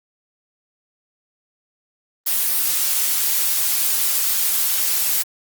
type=noise; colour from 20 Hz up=blue; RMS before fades=-19 dBFS; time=2.26-5.23 s; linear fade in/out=10 ms; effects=Opus 24 kbps